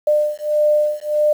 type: beating tone pair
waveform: sine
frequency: 599 / 600.6 Hz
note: D5 / D5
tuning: +34 / +39 cents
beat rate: 1.6 Hz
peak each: -17 dBFS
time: 0.07-1.33 s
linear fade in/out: 5 ms
effects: 7-bit